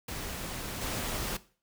pink noise with level steps, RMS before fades -38 / -34 dBFS, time 0.08-1.37 s, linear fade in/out 5 ms, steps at 0.81 s, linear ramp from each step 5 ms, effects noise-tail reverb RT60 0.4 s tail -17 dB re dry

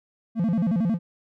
triangle tone with vibrato, 197.1 Hz, G3, 10 cents sharp, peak -18 dBFS, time 0.35-0.99 s, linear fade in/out 50 ms, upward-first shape square, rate 11 Hz, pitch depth 240 cents each way, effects none

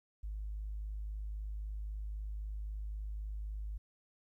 sine tone, 51.9 Hz, G#1, in tune, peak -37 dBFS, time 0.23-3.78 s, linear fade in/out 10 ms, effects tanh soft clip ceiling -33 dBFS + 13-bit

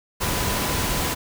sine tone in noise, 1000 Hz, B5, 21 cents sharp, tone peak -34 dBFS, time 0.2-1.15 s, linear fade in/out 20 ms, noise pink, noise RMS -24 dBFS, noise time 0.2-1.15 s, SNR -13 dB, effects none

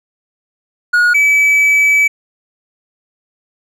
triangle tone pair in turn, 1446 / 2295 Hz, F#6 / D7, -40 / -40 cents, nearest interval minor sixth, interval 800 cents, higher second, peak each -6 dBFS, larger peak neither, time 0.93-1.14 / 1.14-2.08 s, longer second, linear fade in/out 10 ms, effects none

